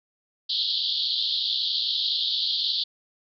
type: band-pass noise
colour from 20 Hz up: white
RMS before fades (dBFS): -26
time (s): 0.49-2.84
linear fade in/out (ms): 10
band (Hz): 3200 to 4600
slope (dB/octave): 96
effects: none